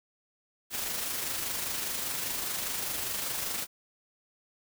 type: noise with amplitude modulation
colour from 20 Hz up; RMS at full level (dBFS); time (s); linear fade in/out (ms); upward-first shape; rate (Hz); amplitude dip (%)
white; -32; 0.7-3.67; 50; sine; 25; 35
effects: none